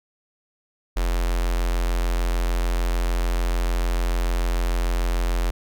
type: tone with notch filter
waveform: square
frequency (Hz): 43.37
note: F1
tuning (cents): -11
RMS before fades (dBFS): -22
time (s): 0.96-5.51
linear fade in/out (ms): 10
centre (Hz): 140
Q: 0.52
effects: none